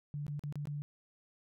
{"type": "tone with dropouts", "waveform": "sine", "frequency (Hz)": 146, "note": "D3", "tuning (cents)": -10, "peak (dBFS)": -36, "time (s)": [0.14, 0.82], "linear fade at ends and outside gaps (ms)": 0, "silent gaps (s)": [[0.266, 0.281], [0.394, 0.437], [0.525, 0.556], [0.655, 0.672]], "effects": []}